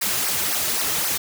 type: noise with flanger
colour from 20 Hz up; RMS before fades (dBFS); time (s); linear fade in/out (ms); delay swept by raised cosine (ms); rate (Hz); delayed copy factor
white; -23; 0.01-1.18; 10; 0.27 to 4.27; 3.8; -1
effects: none